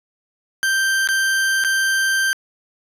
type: tone with dropouts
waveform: 40% pulse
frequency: 1568 Hz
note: G6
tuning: in tune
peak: -15 dBFS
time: 0.63-2.33 s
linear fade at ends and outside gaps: 0 ms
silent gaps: 1.074-1.088 / 1.639-1.647 s
effects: resampled to 32000 Hz + 8-bit